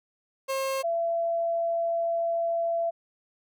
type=tone pair in turn; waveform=30% pulse / sine; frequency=536 / 673.4 Hz; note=C5 / E5; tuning=+42 / +37 cents; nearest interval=major third; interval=395 cents; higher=second; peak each=-24 dBFS; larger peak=neither; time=0.48-0.83 / 0.83-2.91 s; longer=second; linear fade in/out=20 ms; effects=none